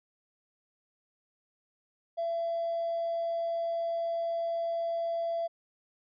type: tone with hard clipping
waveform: triangle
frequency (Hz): 672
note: E5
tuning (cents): +33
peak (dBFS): -29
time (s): 2.17-5.48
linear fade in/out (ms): 20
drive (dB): 3
effects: resampled to 11025 Hz